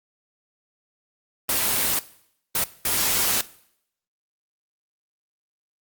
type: noise bursts at uneven times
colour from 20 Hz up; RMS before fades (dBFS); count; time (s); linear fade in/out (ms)
white; -22; 3; 1.49-1.99 / 2.55-2.64 / 2.85-3.41; 2
effects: noise-tail reverb RT60 0.7 s tail -18 dB re dry + Opus 24 kbps